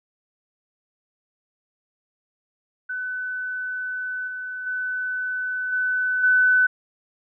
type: tone with level steps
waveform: sine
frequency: 1504 Hz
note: F#6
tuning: 28 cents sharp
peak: -26 / -29 / -24 / -20 / -14 dBFS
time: 2.89-6.67 s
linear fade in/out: 10 ms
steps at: 4.27 / 4.66 / 5.72 / 6.23 s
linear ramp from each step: 10 ms
effects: none